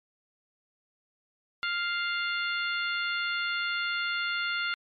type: harmonic tone with a mistuned harmonic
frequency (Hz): 698.5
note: F5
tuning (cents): 0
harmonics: 2 / 3 / 4 / 5 / 6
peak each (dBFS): -30 / -34 / -36 / -38 / -40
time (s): 1.63-4.74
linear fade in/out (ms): 0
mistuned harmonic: 6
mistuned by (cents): +42
effects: MP3 64 kbps